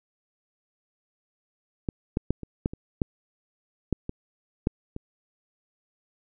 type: clicks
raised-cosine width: 3 ms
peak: -14 / -11 / -10 / -23 / -11 / -23 / -10 / -10 / -18 / -9 / -21 dBFS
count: 11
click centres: 1.888 / 2.171 / 2.306 / 2.433 / 2.659 / 2.735 / 3.018 / 3.927 / 4.094 / 4.671 / 4.964 s
effects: none